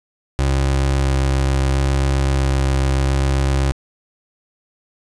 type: tone with vibrato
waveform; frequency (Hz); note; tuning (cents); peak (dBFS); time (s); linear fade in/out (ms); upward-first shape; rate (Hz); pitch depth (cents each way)
30% pulse; 67.5; C#2; -45; -12; 0.39-3.72; 0; square; 0.74; 8
effects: resampled to 22050 Hz + 8-bit